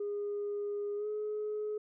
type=tone with pitch glide; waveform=sine; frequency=410 to 423.5 Hz; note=G#4 to G#4; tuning=-22 to +34 cents; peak=-32 dBFS; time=0-1.78 s; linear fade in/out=5 ms; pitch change=+56 cents; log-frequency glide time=0.96-1.07 s; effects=tanh soft clip ceiling -30 dBFS